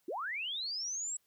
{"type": "linear sweep", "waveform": "sine", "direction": "up", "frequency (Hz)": [288, 7840], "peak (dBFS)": -35, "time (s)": [0.08, 1.17], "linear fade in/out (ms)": 5, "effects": ["white hiss -75 dBFS RMS until 1.26 s"]}